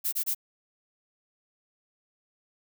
violet noise bursts, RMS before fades -28 dBFS, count 3, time 0.04-0.348 s, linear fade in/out 20 ms, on 86 ms, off 25 ms, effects none

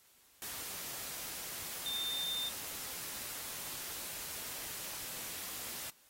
sine tone in noise, 3606 Hz, A7, 42 cents sharp, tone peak -35 dBFS, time 1.86-2.49 s, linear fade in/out 0 ms, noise white, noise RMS -43 dBFS, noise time 0.42-5.9 s, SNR +5 dB, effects white hiss -65 dBFS RMS until 6.09 s + AAC 48 kbps

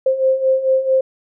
sine beating tone pair, 523.3 / 527.8 Hz, C5 / C5, 0 / +15 cents, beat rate 4.5 Hz, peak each -19 / -14 dBFS, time 0.06-1.01 s, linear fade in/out 5 ms, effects none

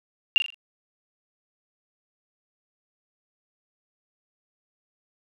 sine tone with echo, 2794 Hz, F7, in tune, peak -13 dBFS, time 0.36-0.38 s, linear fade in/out 0 ms, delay 41 ms, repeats 4, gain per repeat -8 dB, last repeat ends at 0.544 s, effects none

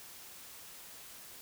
silence, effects white hiss -51 dBFS RMS until 1.41 s

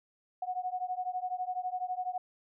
sine beating tone pair, 728 / 740 Hz, F#5 / F#5, -28 / 0 cents, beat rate 12 Hz, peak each -35 / -36 dBFS, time 0.42-2.18 s, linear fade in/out 5 ms, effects none

